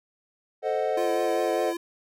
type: chord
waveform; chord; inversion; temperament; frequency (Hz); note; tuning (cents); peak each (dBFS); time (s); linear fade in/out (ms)
triangle; A diminished seventh; none; equal; 440 / 523.3 / 622.3 / 740; A4 / C5 / Eb5 / Gb5; 0 / 0 / 0 / 0; -27 / -27 / -27 / -28; 0.62-1.74; 50
type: tone with vibrato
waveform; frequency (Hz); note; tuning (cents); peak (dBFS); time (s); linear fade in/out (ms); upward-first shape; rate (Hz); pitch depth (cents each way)
square; 343.4; F4; -29; -30; 0.97-1.77; 5; triangle; 5; 32
effects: none